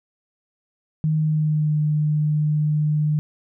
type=tone with pitch glide; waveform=sine; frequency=155.7 to 151.27 Hz; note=D#3 to D#3; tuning=+2 to -48 cents; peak=-17 dBFS; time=1.04-3.19 s; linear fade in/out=0 ms; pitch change=-50 cents; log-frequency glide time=1.15-1.77 s; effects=none